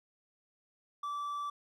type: tone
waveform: triangle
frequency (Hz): 1161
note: D6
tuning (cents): -20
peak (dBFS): -33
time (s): 1.03-1.5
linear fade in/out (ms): 5
effects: none